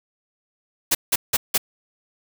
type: noise bursts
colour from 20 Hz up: white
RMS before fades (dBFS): -18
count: 4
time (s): 0.91-1.58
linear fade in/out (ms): 10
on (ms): 40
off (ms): 170
effects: none